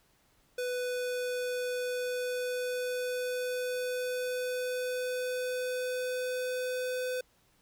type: tone with pitch glide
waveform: square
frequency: 496.9 to 505 Hz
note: B4 to B4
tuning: +11 to +39 cents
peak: -32 dBFS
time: 0.58-7.21 s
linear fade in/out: 5 ms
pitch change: +28 cents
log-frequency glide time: 1.76-7.06 s
effects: pink hiss -68 dBFS RMS until 7.61 s